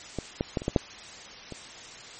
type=clicks; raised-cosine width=2 ms; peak=-16 / -12 / -12 / -23 / -12 / -6 / -24 dBFS; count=7; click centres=0.187 / 0.409 / 0.572 / 0.619 / 0.681 / 0.762 / 1.523 s; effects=white hiss -44 dBFS RMS until 2.19 s + MP3 32 kbps